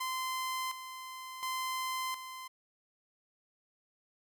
sawtooth tone with tremolo, 1035 Hz, C6, 19 cents flat, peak -30 dBFS, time 0-2.48 s, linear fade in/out 10 ms, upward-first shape square, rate 0.7 Hz, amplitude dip 65%, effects none

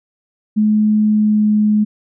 sine tone with pitch glide, 213.1 to 211.5 Hz, G#3 to G#3, +45 to +32 cents, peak -10 dBFS, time 0.56-1.85 s, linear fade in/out 20 ms, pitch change -13 cents, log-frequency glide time 1.05-1.52 s, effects none

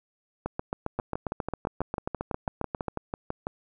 two click trains, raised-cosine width 1 ms, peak -16 / -15 dBFS, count 16 / 19, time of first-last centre 0.99-3.469 / 0.46-2.883 s, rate 6.05 / 7.43 Hz, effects none

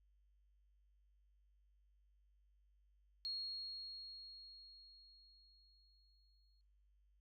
sine tone with exponential decay, 4293 Hz, C8, 44 cents sharp, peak -40 dBFS, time 3.25-6.61 s, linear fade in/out 0 ms, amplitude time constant 730 ms, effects noise-tail reverb RT60 0.7 s tail -18 dB re dry + added 50 Hz sine -70 dBFS peak until 7.2 s

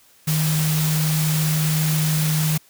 sine tone in noise, 155.56 Hz, D#3, in tune, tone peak -18 dBFS, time 0.27-2.58 s, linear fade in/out 10 ms, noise white, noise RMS -26 dBFS, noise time 0.27-2.58 s, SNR +5 dB, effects white hiss -54 dBFS RMS until 2.69 s

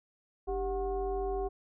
sine tone with frequency modulation, 392 Hz, G4, in tune, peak -30 dBFS, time 0.47-1.49 s, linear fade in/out 20 ms, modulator 345 Hz, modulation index 1, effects none

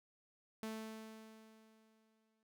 sawtooth tone with exponential decay, 220 Hz, A3, in tune, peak -37 dBFS, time 0.63-2.43 s, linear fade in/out 0 ms, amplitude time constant 390 ms, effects none

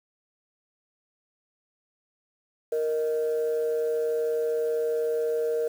sine tone pair together, 466.2 / 622.3 Hz, A#4 / D#5, 0 / 0 cents, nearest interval perfect fourth, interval 500 cents, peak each -23 / -31 dBFS, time 2.72-5.68 s, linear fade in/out 5 ms, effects tanh soft clip ceiling -19 dBFS + 8-bit

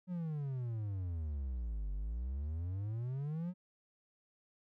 triangle exponential two-way sweep, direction down then up, 185 to 47.44 to 185 Hz, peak -34 dBFS, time 0.07-3.54 s, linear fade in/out 50 ms, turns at 1.92 s, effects none

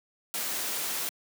white noise, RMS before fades -32 dBFS, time 0.34-1.09 s, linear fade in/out 0 ms, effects high-pass 200 Hz 12 dB/octave

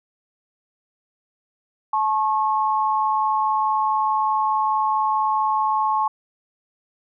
sine tone pair together, 864.3 / 1089 Hz, A5 / C#6, -31 / -31 cents, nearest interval major third, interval 400 cents, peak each -20 / -21 dBFS, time 1.93-6.08 s, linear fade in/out 5 ms, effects none

